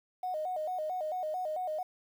triangle tone with vibrato, 674 Hz, E5, 38 cents sharp, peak -28 dBFS, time 0.23-1.83 s, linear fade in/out 5 ms, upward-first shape square, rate 4.5 Hz, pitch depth 150 cents each way, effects tanh soft clip ceiling -30 dBFS + 10-bit

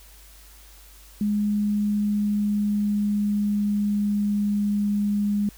sine tone with pitch glide, 207.7 to 205.3 Hz, G#3 to G#3, 0 to -20 cents, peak -20 dBFS, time 1.21-5.49 s, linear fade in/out 2 ms, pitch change -20 cents, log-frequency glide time 1.44-4.68 s, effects added 50 Hz sine -48 dBFS peak until 5.57 s + white hiss -51 dBFS RMS until 5.57 s

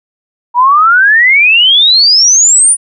sine exponential sweep, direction up, 944 to 9730 Hz, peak -3 dBFS, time 0.54-2.77 s, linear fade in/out 50 ms, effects none

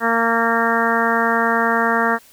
harmonic tone, 230 Hz, A#3, 23 cents flat, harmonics 1 / 2 / 3 / 4 / 5 / 6 / 7 / 8, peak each -23 / -23 / -23 / -23 / -23 / -23 / -23 / -23 dBFS, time 0-2.19 s, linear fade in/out 50 ms, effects white hiss -49 dBFS RMS until 2.32 s

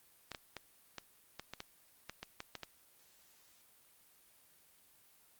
clicks, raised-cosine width 0.2 ms, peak -25 dBFS, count 12, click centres 0.317 / 0.348 / 0.567 / 0.983 / 1.396 / 1.536 / 1.604 / 2.096 / 2.23 / 2.404 / 2.553 / 2.633 s, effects white hiss -66 dBFS RMS until 5.39 s + Opus 32 kbps

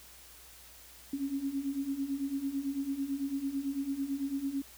sine beating tone pair, 269.9 / 278.9 Hz, C#4 / C#4, -46 / +11 cents, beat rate 9 Hz, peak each -37 / -33 dBFS, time 1.13-4.62 s, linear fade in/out 5 ms, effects added 60 Hz sine -61 dBFS peak until 4.77 s + white hiss -54 dBFS RMS until 4.77 s

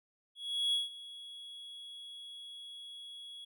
triangle tone with ADSR envelope, 3345 Hz, G#7, 12 cents sharp, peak -26 dBFS, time 0.35-3.45 s, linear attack 380 ms, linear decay 160 ms, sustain -18 dB, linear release 9 ms, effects none

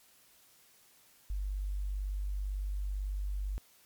sine tone, 49 Hz, G1, in tune, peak -32 dBFS, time 1.3-3.58 s, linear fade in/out 0 ms, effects white hiss -63 dBFS RMS until 3.85 s + MP3 96 kbps

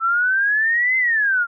sine exponential two-way sweep, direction up then down, 1319 to 2076 to 1375 Hz, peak -15 dBFS, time 0-1.47 s, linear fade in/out 50 ms, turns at 0.97 s, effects none

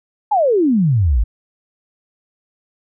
sine exponential sweep, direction down, 880 to 49 Hz, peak -11 dBFS, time 0.31-1.24 s, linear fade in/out 10 ms, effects none

